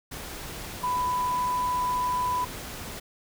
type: tone in noise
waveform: sine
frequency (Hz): 995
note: B5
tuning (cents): +13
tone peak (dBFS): -24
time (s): 0.83-2.45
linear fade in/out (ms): 10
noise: pink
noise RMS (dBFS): -38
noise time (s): 0.11-3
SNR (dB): +11
effects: none